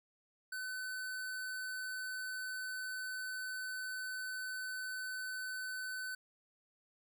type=tone; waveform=square; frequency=1513 Hz; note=F#6; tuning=38 cents sharp; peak=-40 dBFS; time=0.52-6.15 s; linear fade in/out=5 ms; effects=none